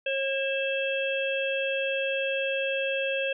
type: harmonic tone with a mistuned harmonic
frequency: 542 Hz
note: C#5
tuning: 39 cents flat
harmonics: 1 / 3 / 5 / 6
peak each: -28 / -35 / -30 / -37 dBFS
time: 0.06-3.33 s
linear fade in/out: 5 ms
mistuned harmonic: 5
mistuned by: -40 cents
effects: none